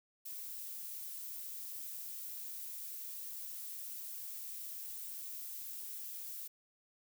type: noise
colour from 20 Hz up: violet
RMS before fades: -45 dBFS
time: 0.25-6.48 s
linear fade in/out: 10 ms
effects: none